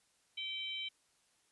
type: harmonic tone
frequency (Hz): 773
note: G5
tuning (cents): -24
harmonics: 3 / 4 / 5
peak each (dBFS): -44 / -40 / -46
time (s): 0.37-0.89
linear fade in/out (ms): 10
effects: white hiss -73 dBFS RMS until 1.51 s + resampled to 24000 Hz